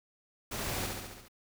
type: noise with echo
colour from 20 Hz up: pink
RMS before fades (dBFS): -37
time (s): 0.51-0.87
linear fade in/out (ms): 10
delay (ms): 69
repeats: 6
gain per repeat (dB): -3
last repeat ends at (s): 1.284
effects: none